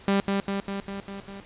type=tone with echo; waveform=sawtooth; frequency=197.7 Hz; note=G3; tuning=15 cents sharp; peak=-16 dBFS; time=0.08-0.2 s; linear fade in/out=0 ms; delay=200 ms; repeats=6; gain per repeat=-3 dB; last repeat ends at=1.4 s; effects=pink hiss -49 dBFS RMS until 1.45 s + resampled to 8000 Hz